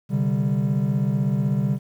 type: chord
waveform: triangle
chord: C suspended second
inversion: none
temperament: equal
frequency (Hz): 130.81 / 146.83 / 196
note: C3 / D3 / G3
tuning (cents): 0 / 0 / 0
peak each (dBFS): -21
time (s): 0.09-1.79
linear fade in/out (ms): 50
effects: tanh soft clip ceiling -11 dBFS + 9-bit

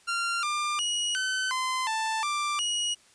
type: tone with pitch steps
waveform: sawtooth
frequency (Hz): 1384 / 1195 / 2902 / 1523 / 1031 / 884 / 1180 / 2899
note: F6 / D6 / F#7 / F#6 / C6 / A5 / D6 / F#7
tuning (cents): -16 / +30 / -34 / +50 / -26 / +8 / +8 / -36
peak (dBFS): -23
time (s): 0.07-2.95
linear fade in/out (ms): 20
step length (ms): 360
effects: white hiss -59 dBFS RMS until 3.14 s + resampled to 22050 Hz

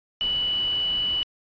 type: tone in noise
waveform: sine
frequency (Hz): 2960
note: F#7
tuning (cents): 0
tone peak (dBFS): -22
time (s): 0.21-1.23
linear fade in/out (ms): 0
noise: pink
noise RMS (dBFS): -40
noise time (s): 0.21-1.23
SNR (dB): +15
effects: resampled to 11025 Hz

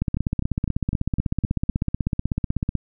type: two click trains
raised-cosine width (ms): 5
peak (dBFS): -12 / -9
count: 7 / 45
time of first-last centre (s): 0.17-1.693 / 0.02-2.753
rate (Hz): 3.94 / 16.1
effects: none

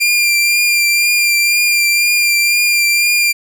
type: tone with vibrato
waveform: sawtooth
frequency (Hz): 2388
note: D7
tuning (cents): +28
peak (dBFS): -7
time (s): 0-3.33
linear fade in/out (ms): 20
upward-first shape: triangle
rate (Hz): 2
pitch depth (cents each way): 24
effects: none

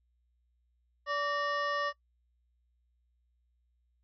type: harmonic tone with a mistuned harmonic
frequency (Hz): 578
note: D5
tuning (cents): -28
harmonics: 1 / 2 / 3 / 5 / 6 / 7 / 8 / 9 / 10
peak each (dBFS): -35 / -32 / -36 / -46 / -52 / -52 / -55 / -48 / -58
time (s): 1.06-1.93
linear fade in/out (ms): 50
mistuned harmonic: 3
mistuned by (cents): +100
effects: noise-tail reverb RT60 0.1 s tail -20 dB re dry + added 60 Hz sine -70 dBFS peak until 4.03 s

